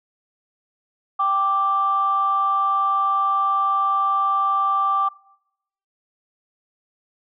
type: tone pair together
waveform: sine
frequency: 784 / 1174.7 Hz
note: G5 / D6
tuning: 0 / 0 cents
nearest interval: perfect fifth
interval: 700 cents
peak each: -24 / -17 dBFS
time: 1.19-5.09 s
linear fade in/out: 10 ms
effects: noise-tail reverb RT60 0.8 s tail -22 dB re dry + tanh soft clip ceiling -10 dBFS